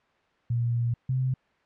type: tone pair in turn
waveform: sine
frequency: 118.5 / 129.53 Hz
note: A#2 / C3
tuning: +29 / -17 cents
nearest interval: major second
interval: 154 cents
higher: second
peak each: -23 dBFS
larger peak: neither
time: 0.5-0.94 / 1.09-1.34 s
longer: first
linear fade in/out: 5 ms
effects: white hiss -65 dBFS RMS until 1.65 s + low-pass 2000 Hz 12 dB/octave